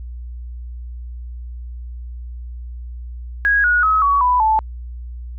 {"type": "tone with pitch steps", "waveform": "sine", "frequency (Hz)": [1650, 1453.1, 1279.7, 1127, 992.5, 874.1], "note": ["G#6", "F#6", "D#6", "C#6", "B5", "A5"], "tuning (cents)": [-12, -32, 48, 28, 8, -12], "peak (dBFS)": -12, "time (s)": [3.45, 4.59], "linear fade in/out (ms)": 0, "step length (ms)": 190, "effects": ["added 60 Hz sine -28 dBFS peak until 5.38 s"]}